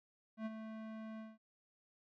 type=tone with ADSR envelope; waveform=square; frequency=220 Hz; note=A3; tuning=in tune; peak=-38 dBFS; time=0.37-1.38 s; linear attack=88 ms; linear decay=30 ms; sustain=-8 dB; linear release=190 ms; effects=low-pass 2000 Hz 12 dB/octave